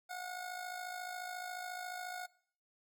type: tone with amplitude modulation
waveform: 25% pulse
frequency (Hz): 726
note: F#5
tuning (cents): -33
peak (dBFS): -35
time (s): 0.09-2.27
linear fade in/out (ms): 20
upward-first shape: sine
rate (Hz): 54.2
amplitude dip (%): 55
effects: noise-tail reverb RT60 0.6 s tail -22 dB re dry